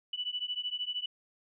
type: beating tone pair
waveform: sine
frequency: 2960 / 2973 Hz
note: F#7 / F#7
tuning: 0 / +8 cents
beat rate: 13 Hz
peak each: -36 / -36 dBFS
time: 0.13-1.06 s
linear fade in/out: 5 ms
effects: none